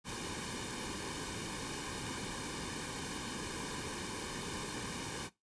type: noise with comb filter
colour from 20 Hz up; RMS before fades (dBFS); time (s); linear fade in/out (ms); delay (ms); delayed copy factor
pink; -41; 0.04-5.3; 50; 1.5; -0.75
effects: noise-tail reverb RT60 0.2 s tail -19 dB re dry + resampled to 22050 Hz